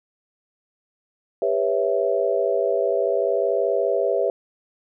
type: chord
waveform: sine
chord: C# half-diminished seventh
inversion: second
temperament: equal with one note detuned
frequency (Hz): 400.5 / 493.9 / 554.4 / 659.3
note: G4 / B4 / C#5 / E5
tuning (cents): +37 / 0 / 0 / 0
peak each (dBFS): -24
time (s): 1.42-4.3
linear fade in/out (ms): 2
effects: none